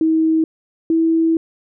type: tone pair in turn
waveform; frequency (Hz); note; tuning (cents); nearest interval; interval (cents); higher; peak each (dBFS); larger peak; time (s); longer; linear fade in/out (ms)
sine; 319.9 / 326.4; D#4 / E4; +48 / -17; unison; 35; second; -12; neither; 0.01-0.44 / 0.9-1.37; second; 2
effects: none